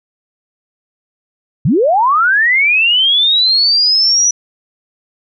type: linear sweep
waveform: sine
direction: up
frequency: 109.3 to 5920 Hz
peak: -8 dBFS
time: 1.65-4.31 s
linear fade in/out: 5 ms
effects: none